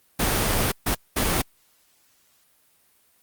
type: noise bursts at uneven times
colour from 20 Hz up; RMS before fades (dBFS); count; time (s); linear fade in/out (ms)
pink; -22; 3; 0.19-0.72 / 0.86-0.95 / 1.16-1.42; 10
effects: white hiss -62 dBFS RMS until 3.22 s + Opus 32 kbps